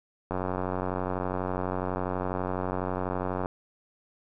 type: click train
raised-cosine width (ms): 1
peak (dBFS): -16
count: 291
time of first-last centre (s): 0.31-3.459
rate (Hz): 92.1
effects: none